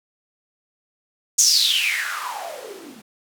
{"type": "noise with band-pass filter sweep", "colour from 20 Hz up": "blue", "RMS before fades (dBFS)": -22, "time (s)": [1.38, 3.02], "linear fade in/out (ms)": 10, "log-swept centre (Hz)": [6700, 210], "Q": 8.9, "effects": []}